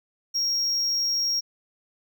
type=tone; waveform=triangle; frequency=5588 Hz; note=F8; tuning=in tune; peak=-21 dBFS; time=0.34-1.41 s; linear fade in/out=20 ms; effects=none